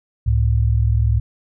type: tone pair together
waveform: sine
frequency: 67.79 / 108.2 Hz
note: C#2 / A2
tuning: -38 / -29 cents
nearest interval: minor sixth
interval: 809 cents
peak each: -16 dBFS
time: 0.26-1.2 s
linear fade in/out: 10 ms
effects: none